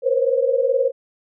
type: tone cluster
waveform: sine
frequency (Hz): 476.7 / 521 / 540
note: A#4 / C5 / C#5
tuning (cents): +39 / -7 / -45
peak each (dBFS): -20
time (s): 0.02-0.92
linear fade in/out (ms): 50
effects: none